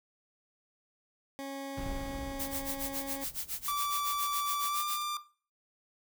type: tone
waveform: 20% pulse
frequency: 274.4 Hz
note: C#4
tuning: 17 cents flat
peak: -33 dBFS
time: 1.39-3.24 s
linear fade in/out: 0 ms
type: noise with exponential decay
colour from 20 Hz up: brown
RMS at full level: -37 dBFS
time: 1.77-5.13 s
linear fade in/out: 5 ms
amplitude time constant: 730 ms
type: noise with tremolo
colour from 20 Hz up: blue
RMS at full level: -35 dBFS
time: 2.39-5.03 s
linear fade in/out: 10 ms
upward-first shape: sine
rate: 7.2 Hz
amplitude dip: 95%
type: tone with pitch glide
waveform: 45% pulse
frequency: 1161 to 1190.2 Hz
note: D6 to D6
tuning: -20 to +23 cents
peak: -31 dBFS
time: 3.68-5.17 s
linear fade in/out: 2 ms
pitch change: +43 cents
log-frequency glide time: 4.68-4.82 s
effects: noise-tail reverb RT60 0.4 s tail -17 dB re dry